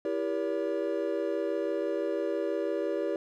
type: chord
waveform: triangle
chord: E diminished seventh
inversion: none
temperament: just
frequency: 329.6 / 395.6 / 474.7 / 569.6 Hz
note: E4 / G4 / Bb4 / Db5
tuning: 0 / +16 / +31 / +47 cents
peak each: -32 / -31 / -33 / -31 dBFS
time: 0.05-3.16 s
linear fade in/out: 2 ms
effects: none